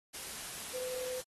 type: tone in noise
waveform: sine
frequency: 507 Hz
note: B4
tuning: 45 cents sharp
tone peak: -38 dBFS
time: 0.73-1.21 s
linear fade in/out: 20 ms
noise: white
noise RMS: -43 dBFS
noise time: 0.13-1.23 s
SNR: +2 dB
effects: AAC 32 kbps